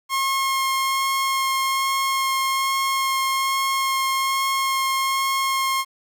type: tone with vibrato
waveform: sawtooth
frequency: 1075 Hz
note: C6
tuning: 47 cents sharp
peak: -16 dBFS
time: 0.09-5.85 s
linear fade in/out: 50 ms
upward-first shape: sine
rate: 1.2 Hz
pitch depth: 8 cents each way
effects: 9-bit